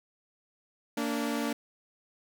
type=tone pair together; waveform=sawtooth; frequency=230 / 289.8 Hz; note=A#3 / D4; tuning=-23 / -23 cents; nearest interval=major third; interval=400 cents; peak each=-28 dBFS; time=0.97-1.53 s; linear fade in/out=5 ms; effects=none